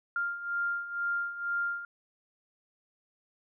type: beating tone pair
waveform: sine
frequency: 1396.9 / 1399 Hz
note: F6 / F6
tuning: 0 / +3 cents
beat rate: 2.1 Hz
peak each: -36 / -31 dBFS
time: 0.16-1.85 s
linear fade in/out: 2 ms
effects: none